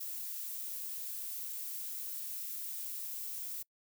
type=noise; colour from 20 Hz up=violet; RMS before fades=-41 dBFS; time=0-3.63 s; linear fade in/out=10 ms; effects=noise-tail reverb RT60 0.1 s tail -25 dB re dry

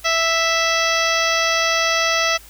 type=harmonic tone; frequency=659.3 Hz; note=E5; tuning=in tune; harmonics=1 / 2 / 3 / 4 / 5 / 6 / 7 / 8 / 9; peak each=-23 / -22 / -22 / -24 / -26 / -30 / -29 / -27 / -27 dBFS; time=0.04-2.38 s; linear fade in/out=20 ms; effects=added 53 Hz sine -45 dBFS peak until 2.49 s + white hiss -45 dBFS RMS until 2.49 s

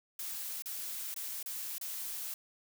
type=noise with dropouts; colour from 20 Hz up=blue; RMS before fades=-40 dBFS; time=0.19-2.34 s; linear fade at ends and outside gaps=2 ms; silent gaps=0.622-0.658 / 1.142-1.162 / 1.428-1.46 / 1.782-1.812 s; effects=none

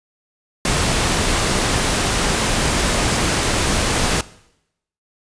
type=noise; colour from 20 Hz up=pink; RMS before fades=-18 dBFS; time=0.65-4.21 s; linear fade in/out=2 ms; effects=noise-tail reverb RT60 0.8 s tail -19 dB re dry + resampled to 22050 Hz

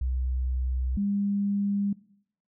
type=tone pair in turn; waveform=sine; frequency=63.6 / 201.2 Hz; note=C2 / G3; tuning=-48 / +45 cents; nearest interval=octave + minor sixth; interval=1993 cents; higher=second; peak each=-25 / -24 dBFS; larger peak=second; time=0.01-0.97 / 0.97-1.93 s; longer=neither; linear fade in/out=5 ms; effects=noise-tail reverb RT60 0.7 s tail -20 dB re dry

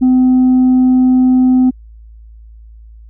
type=tone; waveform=sine; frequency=255.4 Hz; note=C4; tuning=42 cents flat; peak=-4 dBFS; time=0.01-1.71 s; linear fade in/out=20 ms; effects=tanh soft clip ceiling -5 dBFS + added 55 Hz sine -34 dBFS peak until 3.09 s

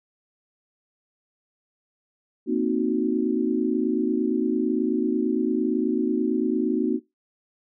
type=chord; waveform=sine; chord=C half-diminished seventh; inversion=third; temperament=equal; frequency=233.1 / 261.6 / 311.1 / 370 Hz; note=Bb3 / C4 / Eb4 / Gb4; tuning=0 / 0 / 0 / 0 cents; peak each=-26 dBFS; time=2.46-7 s; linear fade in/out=50 ms; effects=noise-tail reverb RT60 0.2 s tail -21 dB re dry

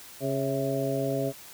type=harmonic tone with a mistuned harmonic; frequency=136.9 Hz; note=C#3; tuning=21 cents flat; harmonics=1 / 2 / 3 / 4 / 5; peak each=-32 / -32 / -32 / -32 / -32 dBFS; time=0.2-1.33 s; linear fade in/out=50 ms; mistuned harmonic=5; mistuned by=-61 cents; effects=white hiss -47 dBFS RMS until 1.53 s

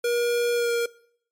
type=tone with pitch glide; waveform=square; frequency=477.3 to 470.5 Hz; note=A#4 to A#4; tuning=+41 to +16 cents; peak=-22 dBFS; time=0.04-0.86 s; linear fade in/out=5 ms; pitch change=-25 cents; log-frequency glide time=0.55-0.72 s; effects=noise-tail reverb RT60 0.6 s tail -21 dB re dry + MP3 64 kbps

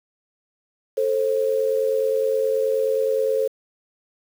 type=tone pair together; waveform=sine; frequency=441.2 / 530.7 Hz; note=A4 / C5; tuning=+5 / +24 cents; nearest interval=minor third; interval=319 cents; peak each=-21 / -21 dBFS; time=0.97-3.48 s; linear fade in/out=10 ms; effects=7-bit

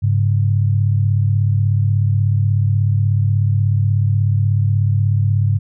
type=tone pair together; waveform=sine; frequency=102.13 / 138.59 Hz; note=G#2 / C#3; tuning=-29 / 0 cents; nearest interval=perfect fourth; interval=529 cents; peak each=-13 / -19 dBFS; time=0.02-5.59 s; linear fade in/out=20 ms; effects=none

